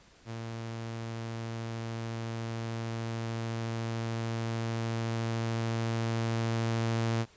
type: tone with level ramp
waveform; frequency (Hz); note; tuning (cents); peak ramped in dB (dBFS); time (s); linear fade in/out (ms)
sawtooth; 114.2; A#2; -35; -33 to -23; 0.25-7.26; 50
effects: pink hiss -59 dBFS RMS until 7.36 s + resampled to 16000 Hz